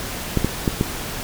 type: clicks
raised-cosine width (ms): 3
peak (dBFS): -4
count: 4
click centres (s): 0.373 / 0.446 / 0.678 / 0.811
effects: pink hiss -29 dBFS RMS until 1.23 s